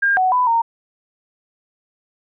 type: tone with pitch steps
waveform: sine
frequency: 1607 / 745 / 997 / 922 Hz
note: G6 / F#5 / B5 / A#5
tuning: +43 / +12 / +16 / -19 cents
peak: -13 dBFS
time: 0.02-0.62 s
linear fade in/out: 10 ms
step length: 150 ms
effects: none